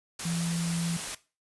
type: tone in noise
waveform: sine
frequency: 169.2 Hz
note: E3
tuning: 45 cents sharp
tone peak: -28 dBFS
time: 0.25-0.97 s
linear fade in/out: 5 ms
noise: white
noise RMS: -35 dBFS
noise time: 0.19-1.15 s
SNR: +4 dB
effects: noise-tail reverb RT60 0.3 s tail -17 dB re dry + resampled to 24000 Hz